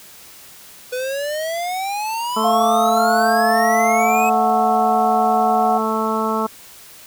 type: exponential sweep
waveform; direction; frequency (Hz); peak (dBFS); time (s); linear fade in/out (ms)
square; up; 493.9 to 2578; -22; 0.92-4.3; 10
type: harmonic tone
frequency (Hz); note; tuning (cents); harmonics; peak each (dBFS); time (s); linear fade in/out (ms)
220; A3; 0; 1 / 2 / 3 / 4 / 5 / 6; -23 / -24 / -27 / -25 / -24 / -25; 2.36-6.47; 10
type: tone with pitch glide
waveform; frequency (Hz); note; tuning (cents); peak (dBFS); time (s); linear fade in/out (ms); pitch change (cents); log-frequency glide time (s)
sine; 698.5 to 731.1; F5 to F#5; 0 to -21; -15; 2.44-5.78; 5; +79; 3.96-4.15
effects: white hiss -42 dBFS RMS until 7.06 s